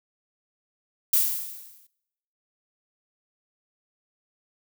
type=noise with exponential decay; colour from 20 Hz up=violet; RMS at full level=-18 dBFS; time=1.13-1.87 s; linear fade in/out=5 ms; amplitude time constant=160 ms; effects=noise-tail reverb RT60 0.9 s tail -23 dB re dry